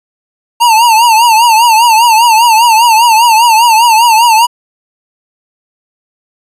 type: tone with vibrato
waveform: square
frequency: 914 Hz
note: A#5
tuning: 34 cents flat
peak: -4 dBFS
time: 0.6-4.47 s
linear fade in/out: 20 ms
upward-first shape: triangle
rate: 5 Hz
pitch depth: 120 cents each way
effects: resampled to 32000 Hz